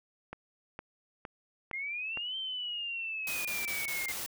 click train, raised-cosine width 0.5 ms, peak -25 dBFS, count 5, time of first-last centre 0.33-2.173 s, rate 2.17 Hz
sine exponential two-way sweep, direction up then down, 2093 to 3136 to 2093 Hz, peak -34 dBFS, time 1.73-4.12 s, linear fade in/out 5 ms, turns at 2.37 s
white noise bursts, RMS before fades -38 dBFS, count 5, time 3.27-4.262 s, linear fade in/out 2 ms, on 180 ms, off 23 ms
effects none

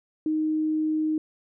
sine tone, 311 Hz, D#4, 1 cent flat, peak -22 dBFS, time 0.26-1.18 s, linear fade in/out 2 ms, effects none

